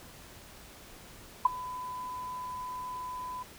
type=tone with ADSR envelope; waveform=sine; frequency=1003 Hz; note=B5; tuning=26 cents sharp; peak=-15 dBFS; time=1.45-3.43 s; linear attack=6 ms; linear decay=15 ms; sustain=-21 dB; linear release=7 ms; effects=pink hiss -51 dBFS RMS until 3.58 s

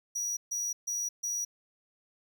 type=tone bursts; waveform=square; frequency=5800 Hz; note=F#8; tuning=35 cents flat; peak=-31 dBFS; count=4; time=0.15-1.45 s; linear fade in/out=10 ms; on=220 ms; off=140 ms; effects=none

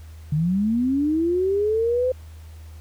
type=linear sweep; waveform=sine; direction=up; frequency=143.7 to 517 Hz; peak=-18 dBFS; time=0.32-2.12 s; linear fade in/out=5 ms; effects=added 79 Hz sine -38 dBFS peak until 2.8 s + pink hiss -54 dBFS RMS until 2.8 s

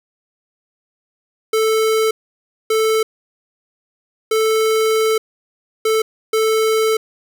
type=tone bursts at uneven times; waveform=square; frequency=440 Hz; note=A4; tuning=in tune; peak=-14 dBFS; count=5; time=1.53-2.11 / 2.7-3.03 / 4.31-5.18 / 5.85-6.02 / 6.33-6.97 s; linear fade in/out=5 ms; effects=none

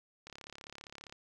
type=click train; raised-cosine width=0.2 ms; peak=-30 dBFS; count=31; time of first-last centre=0.27-1.125 s; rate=35.1 Hz; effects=none

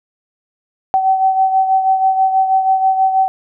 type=beating tone pair; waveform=sine; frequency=763 / 769.2 Hz; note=G5 / G5; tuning=-47 / -33 cents; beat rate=6.2 Hz; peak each=-11 / -19 dBFS; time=0.94-3.28 s; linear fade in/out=0 ms; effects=none

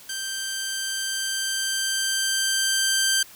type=tone with level ramp; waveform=10% pulse; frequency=1568 Hz; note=G6; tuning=in tune; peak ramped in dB=-20 to -10 dBFS; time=0.09-3.23 s; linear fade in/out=5 ms; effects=white hiss -47 dBFS RMS until 3.35 s

